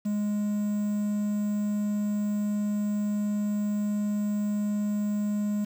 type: tone with quantisation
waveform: triangle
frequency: 207.7 Hz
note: G#3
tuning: in tune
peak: -23 dBFS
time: 0.05-5.65 s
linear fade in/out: 10 ms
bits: 8
effects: none